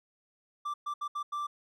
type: tone bursts at uneven times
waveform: triangle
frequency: 1174.7 Hz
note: D6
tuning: in tune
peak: -30 dBFS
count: 5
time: 0.65-0.74 / 0.86-0.94 / 1.01-1.08 / 1.15-1.23 / 1.32-1.47 s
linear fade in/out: 10 ms
effects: none